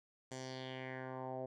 10% pulse tone with low-pass filter sweep, 130 Hz, C3, 11 cents flat, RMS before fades -45 dBFS, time 0.31-1.46 s, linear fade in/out 5 ms, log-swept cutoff 7500 to 590 Hz, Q 3.1, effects none

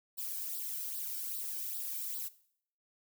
violet noise with flanger, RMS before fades -39 dBFS, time 0.17-2.29 s, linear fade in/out 20 ms, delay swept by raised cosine 0.22 to 1.32 ms, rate 2.5 Hz, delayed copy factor +0.75, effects noise-tail reverb RT60 0.6 s tail -17 dB re dry

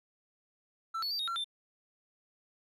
triangle tone with pitch steps, 1333 / 4412 / 4661 / 3741 / 1364 / 3565 Hz, E6 / C#8 / D8 / A#7 / F6 / A7, +19 / -9 / -14 / +5 / -41 / +22 cents, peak -31 dBFS, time 0.94-1.444 s, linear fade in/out 10 ms, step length 84 ms, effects none

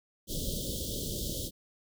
pink band-stop noise, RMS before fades -35 dBFS, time 0.27-1.51 s, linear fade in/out 50 ms, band 590 to 3100 Hz, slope 96 dB/octave, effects none

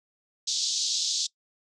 pink band-pass noise, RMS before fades -28 dBFS, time 0.47-1.27 s, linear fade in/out 10 ms, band 3600 to 7000 Hz, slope 48 dB/octave, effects noise-tail reverb RT60 0.1 s tail -22 dB re dry

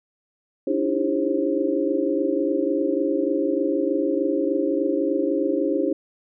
sine tone cluster, 285.4 / 308.8 / 335.3 / 399.2 / 534 Hz, D4 / D#4 / E4 / G4 / C5, -49 / -13 / +30 / +32 / +35 cents, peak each -26 dBFS, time 0.67-5.93 s, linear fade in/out 5 ms, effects none

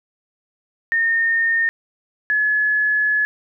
sine tone pair in turn, 1830 / 1705 Hz, A#6 / G#6, -32 / +45 cents, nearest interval minor second, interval 123 cents, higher first, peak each -15 dBFS, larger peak neither, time 0.92-1.69 / 2.3-3.25 s, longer second, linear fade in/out 0 ms, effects none

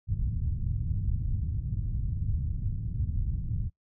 white low-pass noise, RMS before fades -30 dBFS, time 0.07-3.7 s, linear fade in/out 50 ms, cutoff 120 Hz, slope 24 dB/octave, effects noise-tail reverb RT60 0.1 s tail -19 dB re dry

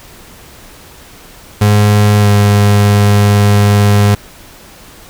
35% pulse tone with pitch glide, 104 to 102.45 Hz, G#2 to G#2, +3 to -23 cents, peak -4 dBFS, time 1.61-4.15 s, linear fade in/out 5 ms, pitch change -26 cents, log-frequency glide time 2.2-2.27 s, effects pink hiss -37 dBFS RMS until 5.09 s

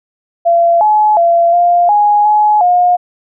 sine tone with pitch steps, 682 / 850 / 682 / 699 / 830 / 844 / 714 Hz, F5 / G#5 / F5 / F5 / G#5 / G#5 / F5, -41 / +40 / -41 / +1 / -1 / +28 / +38 cents, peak -6 dBFS, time 0.45-2.97 s, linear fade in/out 20 ms, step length 360 ms, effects none

